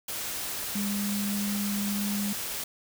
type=tone in noise; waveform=sine; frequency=203.2 Hz; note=G#3; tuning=38 cents flat; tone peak=-28 dBFS; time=0.75-2.33 s; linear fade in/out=5 ms; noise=white; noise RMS=-34 dBFS; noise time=0.08-2.64 s; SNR=+3 dB; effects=none